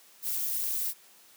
violet noise with amplitude modulation, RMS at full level -27 dBFS, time 0.22-0.94 s, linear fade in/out 50 ms, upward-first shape sine, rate 276 Hz, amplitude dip 90%, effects white hiss -57 dBFS RMS until 1.36 s + high-pass 200 Hz 12 dB/octave

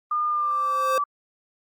sine tone with pitch glide, 1211 to 1157.6 Hz, D#6 to D6, -47 to -25 cents, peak -21 dBFS, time 0.11-1.04 s, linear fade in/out 5 ms, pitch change -78 cents, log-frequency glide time 0.28-0.74 s
square tone with exponential growth, 523.3 Hz, C5, in tune, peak -22 dBFS, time 0.24-0.98 s, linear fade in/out 2 ms, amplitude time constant 160 ms
effects Opus 48 kbps

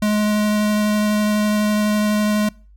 square tone with vibrato, 210.6 Hz, G#3, 24 cents sharp, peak -16 dBFS, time 0.02-2.49 s, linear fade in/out 5 ms, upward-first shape triangle, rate 12 Hz, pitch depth 9 cents each way, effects noise-tail reverb RT60 0.4 s tail -25 dB re dry + added 50 Hz sine -44 dBFS peak until 2.76 s

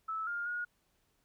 sine tone with pitch steps, 1308 / 1409 / 1440 Hz, E6 / F6 / F#6, -14 / +15 / -47 cents, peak -34 dBFS, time 0.08-0.65 s, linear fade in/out 10 ms, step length 190 ms, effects pink hiss -75 dBFS RMS until 1.24 s

